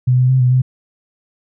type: tone with pitch steps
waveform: sine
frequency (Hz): 126 / 127 / 130.6 / 125.3 / 128.2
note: B2 / B2 / C3 / B2 / C3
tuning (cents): +35 / +49 / -3 / +25 / -35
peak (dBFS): -9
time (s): 0.07-0.62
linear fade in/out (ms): 10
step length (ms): 110
effects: none